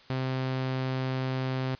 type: tone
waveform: sawtooth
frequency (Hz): 130.6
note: C3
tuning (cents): -3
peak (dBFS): -24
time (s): 0.1-1.75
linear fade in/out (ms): 0
effects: white hiss -55 dBFS RMS until 1.79 s + resampled to 11025 Hz